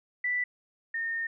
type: tone pair in turn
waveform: sine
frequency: 1975.5 / 1829.6 Hz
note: B6 / A#6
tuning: 0 / -33 cents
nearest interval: minor second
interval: 133 cents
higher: first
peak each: -26 / -29 dBFS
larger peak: first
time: 0.24-0.44 / 0.94-1.27 s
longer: second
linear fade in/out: 5 ms
effects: none